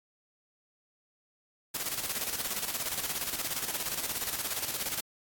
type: noise with tremolo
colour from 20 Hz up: white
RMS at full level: -32 dBFS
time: 1.74-5.01 s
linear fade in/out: 10 ms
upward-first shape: square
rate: 17 Hz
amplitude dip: 55%
effects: AAC 64 kbps